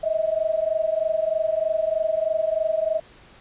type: tone pair together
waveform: sine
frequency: 626.8 / 650 Hz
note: D#5 / E5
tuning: +13 / -24 cents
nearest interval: minor second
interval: 63 cents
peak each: -23 dBFS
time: 0.03-3 s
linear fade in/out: 10 ms
effects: pink hiss -50 dBFS RMS until 3.4 s + resampled to 8000 Hz